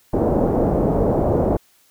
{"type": "low-pass noise", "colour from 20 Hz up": "white", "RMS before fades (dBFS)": -18, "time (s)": [0.13, 1.57], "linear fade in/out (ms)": 5, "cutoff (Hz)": 620, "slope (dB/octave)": 24, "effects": ["white hiss -57 dBFS RMS until 1.9 s"]}